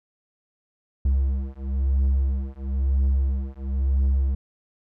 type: beating tone pair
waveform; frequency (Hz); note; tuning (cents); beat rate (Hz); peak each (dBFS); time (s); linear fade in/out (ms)
triangle; 66.7 / 67.7; C2 / C#2; +34 / -40; 1; -21 / -21; 1.05-4.35; 5
effects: none